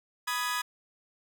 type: chord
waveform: sawtooth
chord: G# minor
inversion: first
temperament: equal with one note detuned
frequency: 987.8 / 1244.5 / 1676.6 Hz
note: B5 / D#6 / G#6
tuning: 0 / 0 / +16 cents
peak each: -30 dBFS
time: 0.27-0.62 s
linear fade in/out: 10 ms
effects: none